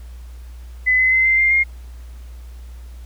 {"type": "tone with pitch steps", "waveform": "sine", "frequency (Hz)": [2014, 2036, 2059, 2081, 2104, 2128], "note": ["B6", "C7", "C7", "C7", "C7", "C7"], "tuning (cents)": [33, -48, -28, -10, 9, 29], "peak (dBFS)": -12, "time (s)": [0.86, 1.64], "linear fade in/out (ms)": 20, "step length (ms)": 130, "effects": ["added 60 Hz sine -33 dBFS peak until 3.05 s", "pink hiss -52 dBFS RMS until 3.05 s"]}